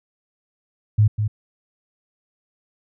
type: tone with echo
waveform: sine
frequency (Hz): 106.3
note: G#2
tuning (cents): +41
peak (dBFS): -11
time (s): 0.98-1.08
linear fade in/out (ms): 10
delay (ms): 200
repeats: 1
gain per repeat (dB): -7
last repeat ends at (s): 1.28
effects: none